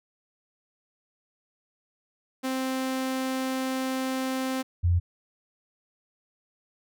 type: tone pair in turn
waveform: sawtooth / sine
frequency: 261.6 / 87.3 Hz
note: C4 / F2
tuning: 0 / 0 cents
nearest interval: octave + perfect fifth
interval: 1900 cents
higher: first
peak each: -23 / -19 dBFS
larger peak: second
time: 2.43-4.63 / 4.83-5 s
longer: first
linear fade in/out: 20 ms
effects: none